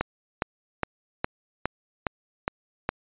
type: click train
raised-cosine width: 0.5 ms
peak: -9 dBFS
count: 8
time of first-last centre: 0.01-2.891 s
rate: 2.43 Hz
effects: resampled to 8000 Hz